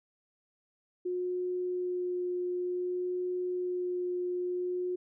sine tone with vibrato, 360 Hz, F#4, 47 cents flat, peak -30 dBFS, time 1.05-4.96 s, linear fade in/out 10 ms, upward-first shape sine, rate 0.55 Hz, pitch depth 9 cents each way, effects none

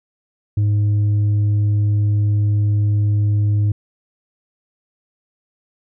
sine tone with tanh clipping, 103.83 Hz, G#2, in tune, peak -14 dBFS, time 0.57-3.72 s, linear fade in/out 5 ms, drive 3 dB, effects none

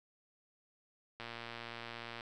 click train, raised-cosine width 0.3 ms, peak -28 dBFS, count 119, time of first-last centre 1.2-2.209 s, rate 117 Hz, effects none

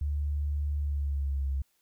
sine tone with pitch glide, 72.9 to 68.02 Hz, D2 to C#2, -12 to -32 cents, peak -27 dBFS, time 0.01-1.62 s, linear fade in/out 5 ms, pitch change -120 cents, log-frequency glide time 0.78-1.49 s, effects white hiss -72 dBFS RMS until 1.81 s

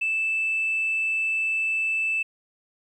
sine tone, 2637 Hz, E7, in tune, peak -21 dBFS, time 0.01-2.23 s, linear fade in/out 10 ms, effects tanh soft clip ceiling -18 dBFS + 10-bit

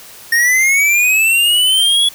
square linear sweep, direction up, 1828 to 3395 Hz, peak -10 dBFS, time 0.32-2.09 s, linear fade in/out 5 ms, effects white hiss -37 dBFS RMS until 2.14 s

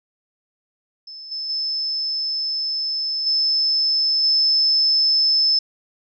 sine tone with level steps, 5250 Hz, E8, 8 cents flat, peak -34 / -25 / -21 / -16 / -14 dBFS, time 1.07-5.59 s, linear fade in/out 5 ms, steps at 1.31 / 1.49 / 3.26 / 4.23 s, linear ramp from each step 10 ms, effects none

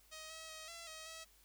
5% pulse tone with pitch steps, 629 / 641 / 632 / 674 / 634 / 646 Hz, D#5 / E5 / D#5 / E5 / D#5 / E5, +19 / -49 / +27 / +38 / +32 / -35 cents, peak -37 dBFS, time 0.11-1.25 s, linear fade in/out 20 ms, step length 190 ms, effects added 50 Hz sine -70 dBFS peak until 1.44 s + white hiss -68 dBFS RMS until 1.44 s

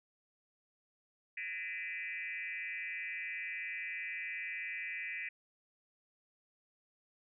sine tone with frequency modulation, 2177 Hz, C#7, 32 cents flat, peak -38 dBFS, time 1.37-5.29 s, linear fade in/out 5 ms, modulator 169 Hz, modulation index 2.2, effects none

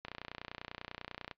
click train, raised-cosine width 0.3 ms, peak -25 dBFS, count 39, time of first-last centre 0.05-1.312 s, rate 30.1 Hz, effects noise-tail reverb RT60 0.1 s tail -21 dB re dry + resampled to 11025 Hz

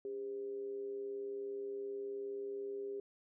sine tone with amplitude modulation, 401.8 Hz, G4, 43 cents sharp, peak -37 dBFS, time 0.05-3 s, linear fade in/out 2 ms, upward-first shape sine, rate 119 Hz, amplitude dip 45%, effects none

